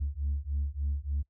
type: beating tone pair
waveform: sine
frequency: 69.6 / 73 Hz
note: C#2 / D2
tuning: +8 / -10 cents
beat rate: 3.4 Hz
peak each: -31 dBFS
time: 0-1.23 s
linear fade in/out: 20 ms
effects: noise-tail reverb RT60 0.1 s tail -23 dB re dry + tanh soft clip ceiling -24 dBFS